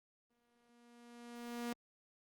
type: tone with exponential growth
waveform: sawtooth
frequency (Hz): 238.2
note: A#3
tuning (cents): +38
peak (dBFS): -34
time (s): 0.3-1.73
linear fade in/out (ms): 5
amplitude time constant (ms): 310
effects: Opus 32 kbps